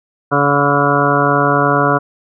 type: harmonic tone with a mistuned harmonic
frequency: 142.7 Hz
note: D3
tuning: 49 cents flat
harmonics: 1 / 2 / 3 / 4 / 5 / 7 / 8 / 9 / 10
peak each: -19 / -19 / -19 / -19 / -19 / -19 / -19 / -19 / -19 dBFS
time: 0.31-1.99 s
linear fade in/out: 20 ms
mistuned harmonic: 9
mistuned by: +44 cents
effects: none